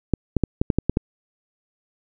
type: clicks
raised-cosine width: 3 ms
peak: -5 dBFS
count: 8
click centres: 0.137 / 0.367 / 0.437 / 0.615 / 0.702 / 0.786 / 0.896 / 0.971 s
effects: none